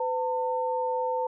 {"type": "tone pair together", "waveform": "sine", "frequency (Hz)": [505.7, 901], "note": ["B4", "A5"], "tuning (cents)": [41, 41], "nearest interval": "minor seventh", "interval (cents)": 1000, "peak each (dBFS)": -28, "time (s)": [0, 1.27], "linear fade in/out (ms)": 5, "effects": []}